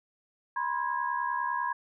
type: tone cluster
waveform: sine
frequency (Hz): 972 / 1042 / 1651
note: B5 / C6 / G#6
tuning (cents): -28 / -7 / -11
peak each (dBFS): -31 / -32 / -35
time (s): 0.56-1.73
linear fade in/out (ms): 5
effects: none

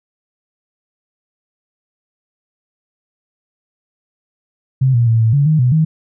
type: tone with pitch steps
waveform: sine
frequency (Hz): 131.5 / 118.5 / 113.8 / 112.2 / 142.2 / 155.7 / 124.6 / 158.1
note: C3 / A#2 / A#2 / A2 / C#3 / D#3 / B2 / D#3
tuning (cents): +9 / +29 / -41 / +34 / +45 / +2 / +16 / +28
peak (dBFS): -9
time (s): 4.81-5.85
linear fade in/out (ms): 10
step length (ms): 130
effects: none

